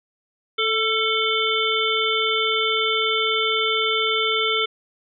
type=harmonic tone with a mistuned harmonic; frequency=440 Hz; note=A4; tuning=in tune; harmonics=1 / 3 / 5 / 7 / 8; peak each=-25 / -25 / -25 / -25 / -25 dBFS; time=0.58-4.66 s; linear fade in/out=10 ms; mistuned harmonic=3; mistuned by=+31 cents; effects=none